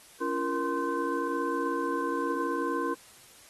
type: tone cluster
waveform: sine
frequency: 280.6 / 341.4 / 469.5 / 1043 / 1531 Hz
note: C#4 / F4 / A#4 / C6 / G6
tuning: +21 / -39 / +12 / -6 / -41 cents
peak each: -34 / -33 / -33 / -32 / -39 dBFS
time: 0.2-2.95 s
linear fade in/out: 20 ms
effects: white hiss -54 dBFS RMS until 3.49 s + AAC 32 kbps